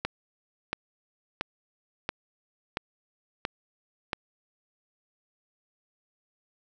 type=click train; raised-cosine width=0.3 ms; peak=-12 dBFS; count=7; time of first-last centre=0.05-4.132 s; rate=1.47 Hz; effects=none